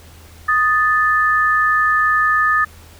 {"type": "tone pair together", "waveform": "sine", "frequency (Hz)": [1243, 1754.4], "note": ["D#6", "A6"], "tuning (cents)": [-2, -6], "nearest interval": "tritone", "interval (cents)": 596, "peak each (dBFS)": -15, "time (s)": [0.48, 2.65], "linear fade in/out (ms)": 10, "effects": ["added 81 Hz sine -41 dBFS peak until 2.99 s", "pink hiss -45 dBFS RMS until 2.99 s"]}